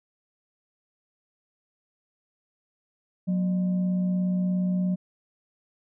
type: tone with frequency modulation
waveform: sine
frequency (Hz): 183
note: F#3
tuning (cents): -19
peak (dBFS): -22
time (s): 3.27-4.96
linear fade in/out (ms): 20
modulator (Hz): 423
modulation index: 0.24
effects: none